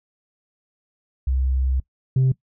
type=tone pair in turn; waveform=sine; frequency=65.41 / 130.82 Hz; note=C2 / C3; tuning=0 / 0 cents; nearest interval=octave; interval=1200 cents; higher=second; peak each=-17 / -12 dBFS; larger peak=second; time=1.27-1.8 / 2.16-2.32 s; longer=first; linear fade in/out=5 ms; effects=noise-tail reverb RT60 0.1 s tail -21 dB re dry + tanh soft clip ceiling -13 dBFS